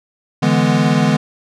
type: chord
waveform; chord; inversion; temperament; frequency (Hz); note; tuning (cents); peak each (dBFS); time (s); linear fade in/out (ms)
square; E dominant seventh; third; equal; 146.83 / 164.81 / 207.7 / 246.9; D3 / E3 / G#3 / B3; 0 / 0 / 0 / 0; -18; 0.42-1.17; 10
effects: low-pass 6000 Hz 12 dB/octave